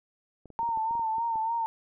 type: clicks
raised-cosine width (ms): 2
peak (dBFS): -34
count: 11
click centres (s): 0.457 / 0.503 / 0.595 / 0.631 / 0.69 / 0.774 / 0.91 / 0.953 / 0.995 / 1.183 / 1.357
type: tone with vibrato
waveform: sine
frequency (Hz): 906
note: A#5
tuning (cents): -50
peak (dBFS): -26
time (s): 0.59-1.66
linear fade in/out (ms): 0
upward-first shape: sine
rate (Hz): 3.4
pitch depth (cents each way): 53
effects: none